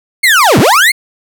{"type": "linear two-way sweep", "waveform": "35% pulse", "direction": "down then up", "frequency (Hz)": [2217, 90, 2217], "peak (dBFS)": -3, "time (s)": [0.23, 0.92], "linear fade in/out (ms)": 10, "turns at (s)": 0.59, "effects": []}